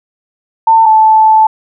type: tone pair in turn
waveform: sine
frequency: 897 / 874.5 Hz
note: A5 / A5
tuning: +33 / -11 cents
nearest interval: unison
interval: 44 cents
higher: first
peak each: -3 dBFS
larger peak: neither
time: 0.67-0.86 / 0.86-1.47 s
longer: second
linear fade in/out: 5 ms
effects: none